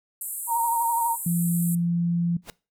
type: band-pass noise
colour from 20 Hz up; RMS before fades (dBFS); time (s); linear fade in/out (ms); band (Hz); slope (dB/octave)
white; -33; 0.21-1.75; 2; 7700 to 14000; 96
type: tone with vibrato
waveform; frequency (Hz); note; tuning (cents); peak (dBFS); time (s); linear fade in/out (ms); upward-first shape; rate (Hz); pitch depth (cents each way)
sine; 931; A#5; -2; -21; 0.47-1.17; 50; sine; 12; 34
type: tone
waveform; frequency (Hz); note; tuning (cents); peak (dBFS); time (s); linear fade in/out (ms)
sine; 171.6; F3; -30; -21; 1.26-2.37; 5
type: noise with exponential growth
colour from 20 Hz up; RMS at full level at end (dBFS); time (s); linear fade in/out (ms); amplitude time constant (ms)
pink; -33; 2.42-2.5; 1; 16
effects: noise-tail reverb RT60 0.3 s tail -21 dB re dry